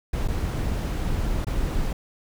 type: noise with dropouts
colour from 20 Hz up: brown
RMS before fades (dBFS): -25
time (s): 0.13-1.93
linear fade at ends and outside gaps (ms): 5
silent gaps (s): 0.277-0.283 / 1.447-1.468
effects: none